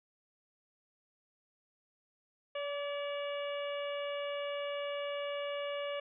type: harmonic tone with a mistuned harmonic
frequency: 572 Hz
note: D5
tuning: 46 cents flat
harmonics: 1 / 2 / 3 / 4 / 5 / 6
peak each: -36 / -45 / -49 / -47 / -46 / -54 dBFS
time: 2.55-6 s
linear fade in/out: 5 ms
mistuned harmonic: 2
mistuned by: +20 cents
effects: none